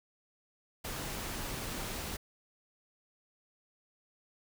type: noise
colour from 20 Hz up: pink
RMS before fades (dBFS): -39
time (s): 0.84-2.17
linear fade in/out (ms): 10
effects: none